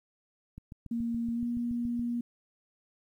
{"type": "click train", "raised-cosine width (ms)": 5, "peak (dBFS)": -31, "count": 11, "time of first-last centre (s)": [0.58, 1.994], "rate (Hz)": 7.07}
{"type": "tone with pitch glide", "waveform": "sine", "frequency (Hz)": [233.1, 238.4], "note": ["A#3", "A#3"], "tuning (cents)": [0, 39], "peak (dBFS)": -29, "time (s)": [0.91, 2.21], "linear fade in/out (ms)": 5, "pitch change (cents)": 39, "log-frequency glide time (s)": [1.34, 1.41]}
{"effects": ["11-bit"]}